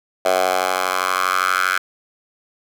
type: tone with high-pass filter sweep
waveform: 10% pulse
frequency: 92.5 Hz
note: F#2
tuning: in tune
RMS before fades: -19 dBFS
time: 0.25-1.78 s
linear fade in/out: 5 ms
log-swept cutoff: 660 to 1500 Hz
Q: 4.1
effects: none

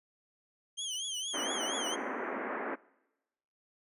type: tone with vibrato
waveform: 25% pulse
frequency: 3149 Hz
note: G7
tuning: 7 cents sharp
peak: -31 dBFS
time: 0.77-1.96 s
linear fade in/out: 20 ms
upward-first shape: triangle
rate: 4.3 Hz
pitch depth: 140 cents each way
type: band-pass noise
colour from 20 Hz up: pink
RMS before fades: -37 dBFS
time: 1.33-2.76 s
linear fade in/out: 20 ms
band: 240 to 2100 Hz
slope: 48 dB/octave
effects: noise-tail reverb RT60 1.0 s tail -23 dB re dry + resampled to 32000 Hz

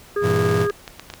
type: harmonic tone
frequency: 409.3 Hz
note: G#4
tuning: 25 cents flat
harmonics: 1 / 3 / 4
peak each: -19 / -29 / -31 dBFS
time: 0.16-0.71 s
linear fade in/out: 5 ms
type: chord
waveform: 40% pulse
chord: E diminished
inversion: first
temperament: just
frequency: 98.89 / 118.67 / 164.81 Hz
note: G2 / Bb2 / E3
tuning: +16 / +31 / 0 cents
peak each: -23 dBFS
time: 0.21-0.68 s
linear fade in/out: 50 ms
type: clicks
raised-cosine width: 0.2 ms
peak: -16 dBFS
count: 8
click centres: 0.49 / 0.571 / 0.616 / 0.699 / 0.878 / 0.996 / 1.101 / 1.138 s
effects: pink hiss -46 dBFS RMS until 1.2 s

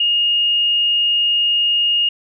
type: tone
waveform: sine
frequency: 2850 Hz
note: F7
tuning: 34 cents sharp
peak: -13 dBFS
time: 0-2.09 s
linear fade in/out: 5 ms
effects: none

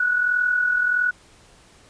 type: tone with amplitude modulation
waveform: sine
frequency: 1470 Hz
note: F#6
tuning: 12 cents flat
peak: -15 dBFS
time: 0-1.11 s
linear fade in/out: 5 ms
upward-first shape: sine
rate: 41.5 Hz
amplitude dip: 55%
effects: pink hiss -52 dBFS RMS until 1.89 s + resampled to 22050 Hz

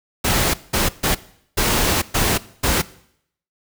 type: noise bursts at uneven times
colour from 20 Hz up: pink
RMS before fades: -18 dBFS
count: 6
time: 0.24-0.54 / 0.73-0.89 / 1.03-1.15 / 1.57-2.02 / 2.14-2.38 / 2.63-2.82 s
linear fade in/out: 10 ms
effects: noise-tail reverb RT60 0.7 s tail -19 dB re dry

